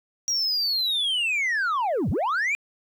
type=linear two-way sweep; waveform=sine; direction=down then up; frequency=5730 to 65.41 to 2458 Hz; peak=-19 dBFS; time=0.28-2.55 s; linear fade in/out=0 ms; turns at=2.1 s; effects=tanh soft clip ceiling -21 dBFS + 10-bit